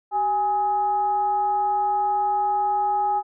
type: tone with frequency modulation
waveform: sine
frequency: 827 Hz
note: G#5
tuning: 8 cents flat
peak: -19 dBFS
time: 0.11-3.23 s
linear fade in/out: 50 ms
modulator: 441 Hz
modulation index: 0.36
effects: none